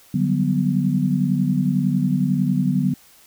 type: chord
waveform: sine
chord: G major seventh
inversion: second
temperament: equal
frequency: 146.83 / 185 / 196 / 246.9 Hz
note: D3 / F#3 / G3 / B3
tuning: 0 / 0 / 0 / 0 cents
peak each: -22 / -21 / -25 / -22 dBFS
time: 0.14-2.94 s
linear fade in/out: 5 ms
effects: white hiss -51 dBFS RMS until 3.26 s